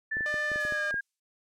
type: tone with pitch glide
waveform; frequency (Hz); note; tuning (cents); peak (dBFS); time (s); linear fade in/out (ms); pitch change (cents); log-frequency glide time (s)
sine; 1760 to 1623.3; A6 to G#6; 0 to -40; -28; 0.11-1.01; 10; -140; 0.5-0.84
type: clicks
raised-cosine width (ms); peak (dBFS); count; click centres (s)
2; -28; 8; 0.169 / 0.208 / 0.342 / 0.517 / 0.559 / 0.651 / 0.723 / 0.942
type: tone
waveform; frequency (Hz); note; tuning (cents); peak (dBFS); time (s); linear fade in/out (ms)
sawtooth; 603; D5; +46; -31; 0.26-0.91; 0
type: noise with exponential decay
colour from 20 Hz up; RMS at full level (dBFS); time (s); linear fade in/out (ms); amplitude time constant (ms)
violet; -39; 0.6-1.2; 5; 130
effects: low-pass 7000 Hz 12 dB/octave